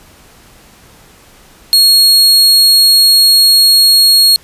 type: tone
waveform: 40% pulse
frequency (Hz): 4275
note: C8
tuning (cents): +36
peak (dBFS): -3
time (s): 1.73-4.36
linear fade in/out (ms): 0
effects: pink hiss -42 dBFS RMS until 4.43 s + resampled to 32000 Hz